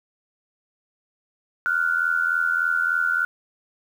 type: tone pair together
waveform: sine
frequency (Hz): 1402.6 / 1486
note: F6 / F#6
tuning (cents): +7 / +7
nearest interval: minor second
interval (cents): 100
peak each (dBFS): -22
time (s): 1.66-3.25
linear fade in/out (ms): 0
effects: 8-bit